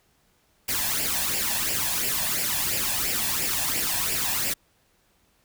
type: noise with flanger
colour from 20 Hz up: white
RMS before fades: -26 dBFS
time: 0.68-4.54 s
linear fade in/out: 10 ms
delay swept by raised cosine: 0.39 to 1.19 ms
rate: 2.9 Hz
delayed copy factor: +0.65
effects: pink hiss -65 dBFS RMS until 5.44 s